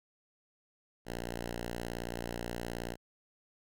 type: tone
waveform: 5% pulse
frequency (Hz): 58.8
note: A#1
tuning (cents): +16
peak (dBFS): -26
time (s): 1.05-2.97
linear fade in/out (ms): 50
effects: none